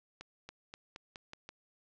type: accelerating click train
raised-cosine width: 0.2 ms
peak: -28 dBFS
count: 7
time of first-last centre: 0.21-1.49 s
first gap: 280 ms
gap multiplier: 0.89
effects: low-pass 6000 Hz 12 dB/octave